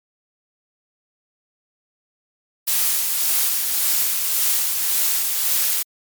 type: noise with tremolo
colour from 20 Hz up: blue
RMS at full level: -18 dBFS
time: 2.67-5.83 s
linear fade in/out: 10 ms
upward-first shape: sine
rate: 1.8 Hz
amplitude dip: 35%
effects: MP3 96 kbps